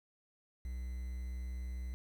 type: tone with quantisation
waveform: triangle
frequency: 62.2 Hz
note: B1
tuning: 13 cents sharp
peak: -36 dBFS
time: 0.65-1.94 s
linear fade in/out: 0 ms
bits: 10
effects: none